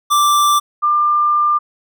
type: tone pair in turn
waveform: square / sine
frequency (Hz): 1174.7 / 1195.2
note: D6 / D6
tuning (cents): 0 / +30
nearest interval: unison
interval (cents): 30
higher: second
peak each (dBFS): -11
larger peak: neither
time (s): 0.1-0.6 / 0.82-1.59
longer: second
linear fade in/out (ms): 20
effects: none